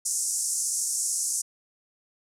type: band-pass noise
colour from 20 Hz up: white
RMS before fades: -28 dBFS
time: 0.05-1.42 s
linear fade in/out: 10 ms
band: 5800 to 10000 Hz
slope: 48 dB/octave
effects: none